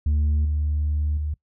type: tone with level steps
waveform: sine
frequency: 74.9 Hz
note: D2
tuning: 35 cents sharp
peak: -15 / -19 / -23 dBFS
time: 0.06-1.34 s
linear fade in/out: 5 ms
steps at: 0.45 / 1.17 s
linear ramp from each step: 2 ms
effects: noise-tail reverb RT60 0.1 s tail -23 dB re dry + tanh soft clip ceiling -17 dBFS